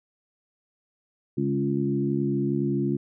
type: harmonic tone with a mistuned harmonic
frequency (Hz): 69.6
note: C#2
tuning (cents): +8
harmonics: 2 / 3 / 4 / 5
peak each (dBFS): -28 / -28 / -28 / -28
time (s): 1.37-2.97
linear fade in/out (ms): 10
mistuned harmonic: 3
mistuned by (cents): -21
effects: none